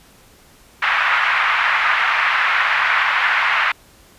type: band-pass noise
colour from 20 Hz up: white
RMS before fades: -17 dBFS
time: 0.82-3.72 s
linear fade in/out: 5 ms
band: 970 to 2200 Hz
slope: 24 dB/octave
effects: pink hiss -49 dBFS RMS until 4.18 s + resampled to 32000 Hz